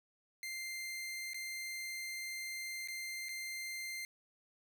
sawtooth tone with dropouts, 2093 Hz, C7, in tune, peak -37 dBFS, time 0.43-4.05 s, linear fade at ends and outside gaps 1 ms, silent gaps 1.334-1.344 / 2.875-2.884 / 3.286-3.291 s, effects none

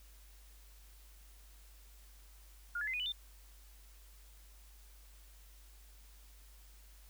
sine tone with pitch steps, 1421 / 1709.5 / 2057 / 2474 / 2976 / 3581 Hz, F6 / G#6 / C7 / D#7 / F#7 / A7, +30 / +50 / -30 / -10 / +9 / +30 cents, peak -35 dBFS, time 2.75-3.122 s, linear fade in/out 5 ms, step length 62 ms, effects added 50 Hz sine -56 dBFS peak until 7.09 s + white hiss -64 dBFS RMS until 7.09 s

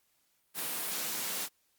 white high-pass noise, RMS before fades -35 dBFS, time 0.54-1.49 s, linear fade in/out 50 ms, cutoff 140 Hz, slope 96 dB/octave, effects white hiss -73 dBFS RMS until 1.78 s + Opus 48 kbps

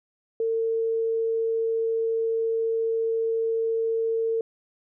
sine tone, 452.4 Hz, A4, 48 cents sharp, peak -22 dBFS, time 0.4-4.41 s, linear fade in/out 2 ms, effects none

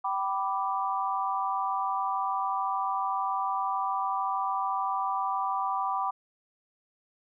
sine chord, G major, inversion none, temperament equal with one note detuned, 774.1 / 987.8 / 1174.7 Hz, G5 / B5 / D6, -22 / 0 / 0 cents, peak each -31 dBFS, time 0.04-6.11 s, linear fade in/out 10 ms, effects none

